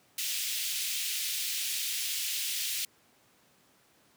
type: high-pass noise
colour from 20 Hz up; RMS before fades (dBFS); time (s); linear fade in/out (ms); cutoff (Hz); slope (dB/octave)
pink; -33; 0.18-2.85; 2; 2600; 24
effects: pink hiss -64 dBFS RMS until 4.16 s + high-pass 150 Hz 12 dB/octave